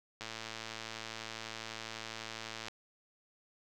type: click train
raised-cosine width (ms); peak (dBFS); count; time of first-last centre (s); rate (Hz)
0.2; -24; 278; 0.21-2.683; 112
effects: none